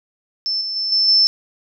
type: tone with level steps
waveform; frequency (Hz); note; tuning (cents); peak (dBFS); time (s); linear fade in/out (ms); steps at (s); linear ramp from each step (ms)
sine; 5300; E8; +9; -18 / -22 / -19 / -13 / -10; 0.46-1.27; 0; 0.61 / 0.76 / 0.92 / 1.08; 2
effects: none